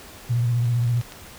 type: tone with vibrato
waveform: sine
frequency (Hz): 119.7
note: A#2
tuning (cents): +46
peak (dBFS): -18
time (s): 0.29-1.02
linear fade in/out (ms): 20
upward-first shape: sine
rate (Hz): 15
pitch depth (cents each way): 44
type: clicks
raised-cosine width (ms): 0.2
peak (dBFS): -27 / -26 / -27 / -28 / -22 / -22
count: 6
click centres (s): 0.656 / 0.837 / 0.877 / 0.974 / 1.013 / 1.122
effects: pink hiss -43 dBFS RMS until 1.38 s